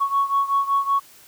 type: beating tone pair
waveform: sine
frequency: 1108.7 / 1114 Hz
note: C#6 / C#6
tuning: 0 / +8 cents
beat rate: 5.3 Hz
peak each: -19 / -22 dBFS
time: 0-1 s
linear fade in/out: 20 ms
effects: tanh soft clip ceiling -11 dBFS + white hiss -49 dBFS RMS until 1.27 s